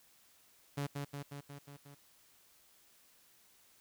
sawtooth tone with echo, 142.2 Hz, C#3, 45 cents sharp, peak -31 dBFS, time 0.77-0.87 s, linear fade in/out 10 ms, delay 180 ms, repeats 6, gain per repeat -3 dB, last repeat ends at 1.95 s, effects white hiss -66 dBFS RMS until 3.8 s

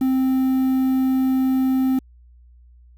triangle tone with quantisation, 261.6 Hz, C4, in tune, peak -14 dBFS, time 0.01-1.99 s, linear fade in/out 5 ms, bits 7, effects added 60 Hz sine -46 dBFS peak until 2.97 s

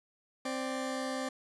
20% pulse tone pair together, 261.6 / 588.4 Hz, C4 / D5, 0 / +3 cents, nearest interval octave + major second, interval 1403 cents, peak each -30 / -34 dBFS, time 0.45-1.29 s, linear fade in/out 5 ms, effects resampled to 24000 Hz + 10-bit

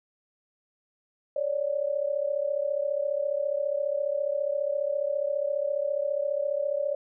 sine tone pair together, 555.3 / 590 Hz, C#5 / D5, +3 / +8 cents, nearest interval minor second, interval 105 cents, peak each -28 dBFS, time 1.36-6.95 s, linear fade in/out 5 ms, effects none

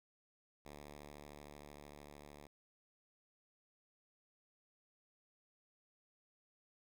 5% pulse tone with level ramp, 73.2 Hz, D2, 5 cents flat, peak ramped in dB -40 to -43 dBFS, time 0.65-2.47 s, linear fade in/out 5 ms, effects none

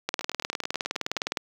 two click trains, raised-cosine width 0.2 ms, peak -9 / -20 dBFS, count 26 / 10, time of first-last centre 0.09-1.372 / 0.21-1.171 s, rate 19.5 / 9.37 Hz, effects high-pass 200 Hz 12 dB/octave + 7-bit

